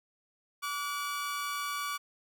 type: tone pair together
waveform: sawtooth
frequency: 1151.7 / 1451 Hz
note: D6 / F#6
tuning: -34 / -34 cents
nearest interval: major third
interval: 400 cents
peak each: -30 / -37 dBFS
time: 0.62-1.98 s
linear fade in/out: 20 ms
effects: none